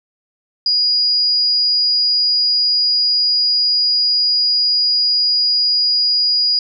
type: tone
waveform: sine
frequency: 4889 Hz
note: D#8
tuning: 31 cents flat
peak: -12 dBFS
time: 0.66-6.59 s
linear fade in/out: 2 ms
effects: none